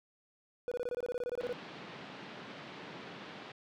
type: tone bursts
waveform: triangle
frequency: 490.1 Hz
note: B4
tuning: 13 cents flat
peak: -31 dBFS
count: 15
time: 0.68-1.527 s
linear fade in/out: 0 ms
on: 35 ms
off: 23 ms
type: band-pass noise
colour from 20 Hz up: pink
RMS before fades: -48 dBFS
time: 1.4-3.52 s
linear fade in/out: 5 ms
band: 150 to 3900 Hz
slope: 24 dB/octave
effects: none